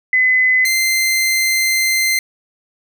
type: tone pair in turn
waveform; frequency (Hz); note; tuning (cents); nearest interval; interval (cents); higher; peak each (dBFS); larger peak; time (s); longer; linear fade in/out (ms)
sine / sawtooth; 2025 / 2080; B6 / C7; +43 / -11; unison; 46; second; -10; neither; 0.13-0.65 / 0.65-2.19; second; 2
effects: none